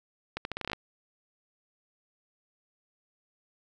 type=accelerating click train; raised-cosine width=0.3 ms; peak=-17 dBFS; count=10; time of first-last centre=0.37-0.732 s; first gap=81 ms; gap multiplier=0.81; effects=none